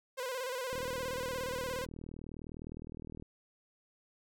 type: tone with vibrato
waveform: sawtooth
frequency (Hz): 510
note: C5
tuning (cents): -44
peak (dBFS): -32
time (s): 0.17-1.86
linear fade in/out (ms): 20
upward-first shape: square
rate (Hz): 17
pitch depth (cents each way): 63
type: click train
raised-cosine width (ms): 3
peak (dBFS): -32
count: 100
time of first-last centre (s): 0.73-3.224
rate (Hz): 39.7
effects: none